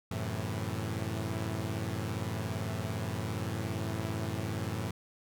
sawtooth chord, F# half-diminished seventh, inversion none, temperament equal, 92.5 / 110 / 130.81 / 164.81 Hz, F#2 / A2 / C3 / E3, 0 / 0 / 0 / 0 cents, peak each -34 / -32 / -38 / -37 dBFS, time 0.11-4.91 s, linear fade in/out 5 ms, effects none

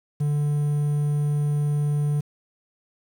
triangle tone with quantisation, 146.83 Hz, D3, in tune, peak -18 dBFS, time 0.2-2.21 s, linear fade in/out 10 ms, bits 8, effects none

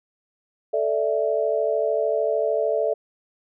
sine chord, A suspended fourth, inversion none, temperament just, 440 / 586.7 / 660 Hz, A4 / D5 / E5, 0 / -2 / +2 cents, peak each -24 dBFS, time 0.73-2.94 s, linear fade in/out 10 ms, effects none

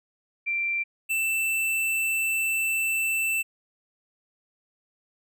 sine / square tone pair in turn, 2357 / 2663 Hz, D7 / E7, +6 / +17 cents, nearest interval major second, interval 211 cents, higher second, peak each -24 dBFS, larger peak neither, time 0.46-0.84 / 1.09-3.43 s, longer second, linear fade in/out 20 ms, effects none

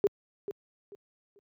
sine tone with echo, 404.2 Hz, G#4, 47 cents flat, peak -20 dBFS, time 0.04-0.07 s, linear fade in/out 0 ms, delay 440 ms, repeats 3, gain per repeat -12 dB, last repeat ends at 1.39 s, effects high-pass 100 Hz 12 dB/octave

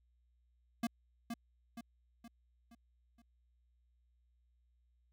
square tone with echo, 233.1 Hz, A#3, in tune, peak -33 dBFS, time 0.83-0.87 s, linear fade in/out 5 ms, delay 470 ms, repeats 5, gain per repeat -6 dB, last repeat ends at 3.22 s, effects added 60 Hz sine -70 dBFS peak until 5.12 s

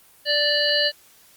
harmonic tone with a mistuned harmonic, 587.3 Hz, D5, in tune, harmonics 1 / 3 / 5 / 7 / 8, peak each -24 / -24 / -24 / -24 / -24 dBFS, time 0.25-0.92 s, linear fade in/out 50 ms, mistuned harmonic 8, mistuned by -43 cents, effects white hiss -53 dBFS RMS until 1.36 s + Opus 32 kbps

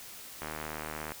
click train, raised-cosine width 0.5 ms, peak -22 dBFS, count 55, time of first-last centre 0.42-1.119 s, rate 77.2 Hz, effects white hiss -47 dBFS RMS until 1.2 s

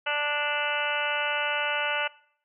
harmonic tone, 293.7 Hz, D4, in tune, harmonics 2 / 3 / 4 / 5 / 6 / 7 / 8 / 9 / 10, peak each -33 / -33 / -37 / -30 / -42 / -35 / -39 / -32 / -34 dBFS, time 0.06-2.08 s, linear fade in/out 10 ms, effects noise-tail reverb RT60 0.6 s tail -21 dB re dry

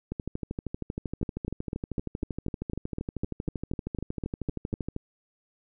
two click trains, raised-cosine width 3 ms, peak -19 / -17 dBFS, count 63 / 15, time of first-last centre 0.12-4.964 / 1.23-4.739 s, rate 12.8 / 3.99 Hz, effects none

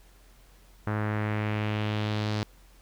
sawtooth tone with low-pass filter sweep, 106.2 Hz, G#2, 39 cents sharp, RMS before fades -29 dBFS, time 0.87-2.43 s, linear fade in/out 0 ms, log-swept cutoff 1500 to 4700 Hz, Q 2.1, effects added 45 Hz sine -54 dBFS peak until 2.81 s + pink hiss -60 dBFS RMS until 2.81 s

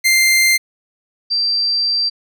sawtooth / sine tone pair in turn, 2093 / 4699 Hz, C7 / D8, 0 / 0 cents, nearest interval octave + major second, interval 1400 cents, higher second, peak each -7 / -14 dBFS, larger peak first, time 0.04-0.58 / 1.3-2.1 s, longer second, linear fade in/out 20 ms, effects none

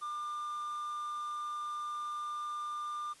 triangle tone with amplitude modulation, 1197 Hz, D6, 33 cents sharp, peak -33 dBFS, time 0.01-3.14 s, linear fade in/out 20 ms, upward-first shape sine, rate 254 Hz, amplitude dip 25%, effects white hiss -59 dBFS RMS until 3.2 s + resampled to 24000 Hz

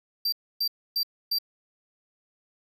square tone bursts, 4699 Hz, D8, in tune, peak -24 dBFS, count 4, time 0.25-1.386 s, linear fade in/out 5 ms, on 74 ms, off 280 ms, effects none

